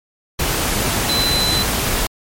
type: tone in noise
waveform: sine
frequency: 4029 Hz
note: B7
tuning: 34 cents sharp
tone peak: -17 dBFS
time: 1.09-1.63 s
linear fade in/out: 5 ms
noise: pink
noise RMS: -19 dBFS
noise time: 0.39-2.07 s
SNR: -1 dB
effects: MP3 64 kbps